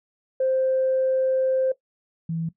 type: tone pair in turn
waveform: sine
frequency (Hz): 523.3 / 164.36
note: C5 / E3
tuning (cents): 0 / -5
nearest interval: octave + minor sixth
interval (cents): 2005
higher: first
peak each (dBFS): -18 / -24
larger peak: first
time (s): 0.4-1.72 / 2.29-2.49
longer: first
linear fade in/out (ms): 5
effects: noise-tail reverb RT60 0.1 s tail -17 dB re dry + tanh soft clip ceiling -14 dBFS